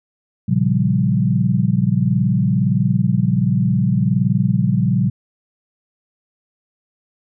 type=chord; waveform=sine; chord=G half-diminished seventh; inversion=first; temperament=equal with one note detuned; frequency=116.54 / 137.16 / 174.61 / 196 Hz; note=Bb2 / Db3 / F3 / G3; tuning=0 / -18 / 0 / 0 cents; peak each=-19 dBFS; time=0.48-5.1 s; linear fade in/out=10 ms; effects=none

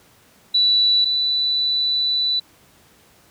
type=tone pair in turn; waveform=sine; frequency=3951 / 3973 Hz; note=B7 / B7; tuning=0 / +10 cents; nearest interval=unison; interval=10 cents; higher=second; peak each=-13 / -17 dBFS; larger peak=first; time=0.54-1.05 / 1.05-2.4 s; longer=second; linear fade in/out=10 ms; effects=pink hiss -53 dBFS RMS until 3.3 s + high-pass 80 Hz 12 dB/octave

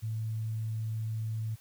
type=tone; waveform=sine; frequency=110.7 Hz; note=A2; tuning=11 cents sharp; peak=-31 dBFS; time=0.02-1.56 s; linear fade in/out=20 ms; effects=white hiss -60 dBFS RMS until 1.6 s

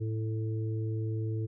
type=harmonic tone; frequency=110 Hz; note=A2; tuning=in tune; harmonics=1 / 3 / 4; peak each=-30 / -40 / -42 dBFS; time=0-1.47 s; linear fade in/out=20 ms; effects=none

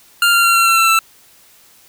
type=tone with pitch steps; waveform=25% pulse; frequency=1396.9 / 1385.6 / 1374.5 / 1363.4 / 1352.4 / 1341.5 / 1330.7 Hz; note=F6 / F6 / F6 / F6 / E6 / E6 / E6; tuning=0 / -14 / -28 / -42 / +44 / +30 / +16 cents; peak=-6 dBFS; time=0.22-0.99 s; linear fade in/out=2 ms; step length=110 ms; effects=white hiss -48 dBFS RMS until 1.88 s

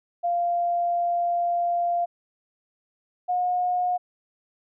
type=tone pair in turn; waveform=sine; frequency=695 / 720.6 Hz; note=F5 / F#5; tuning=-9 / -46 cents; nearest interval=minor second; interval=63 cents; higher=second; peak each=-21 dBFS; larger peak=neither; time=0.23-2.06 / 3.28-3.98 s; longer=first; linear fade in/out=20 ms; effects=none

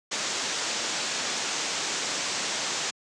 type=low-pass noise; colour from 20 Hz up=white; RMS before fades=-30 dBFS; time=0.11-2.91 s; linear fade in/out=10 ms; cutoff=7500 Hz; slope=48 dB/octave; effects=high-pass 200 Hz 12 dB/octave + resampled to 22050 Hz

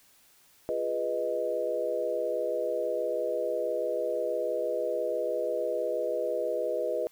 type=chord; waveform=sine; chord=F half-diminished seventh; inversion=none; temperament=equal; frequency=349.2 / 415.3 / 493.9 / 622.3 Hz; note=F4 / Ab4 / Cb5 / Eb5; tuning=0 / 0 / 0 / 0 cents; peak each=-37 / -35 / -31 / -31 dBFS; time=0.69-7.07 s; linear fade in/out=0 ms; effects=white hiss -61 dBFS RMS until 7.11 s

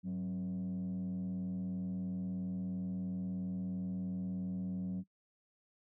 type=tone with frequency modulation; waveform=sine; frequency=185 Hz; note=F#3; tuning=in tune; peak=-33 dBFS; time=0.03-5.04 s; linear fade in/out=50 ms; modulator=83 Hz; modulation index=0.45; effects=noise-tail reverb RT60 0.1 s tail -23 dB re dry + tanh soft clip ceiling -34 dBFS

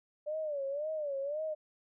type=tone with vibrato; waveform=sine; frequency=586 Hz; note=D5; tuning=4 cents flat; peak=-33 dBFS; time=0.26-1.55 s; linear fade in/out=20 ms; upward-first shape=sine; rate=1.9 Hz; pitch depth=130 cents each way; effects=none

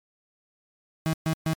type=tone bursts; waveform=35% pulse; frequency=160 Hz; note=D#3; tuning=49 cents sharp; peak=-21 dBFS; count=3; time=1.06-1.533 s; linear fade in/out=0 ms; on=71 ms; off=130 ms; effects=MP3 96 kbps

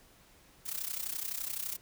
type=noise with amplitude modulation; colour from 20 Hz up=blue; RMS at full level=-34 dBFS; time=0.65-1.77 s; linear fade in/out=20 ms; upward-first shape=sine; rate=31.8 Hz; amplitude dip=80%; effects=pink hiss -61 dBFS RMS until 1.81 s

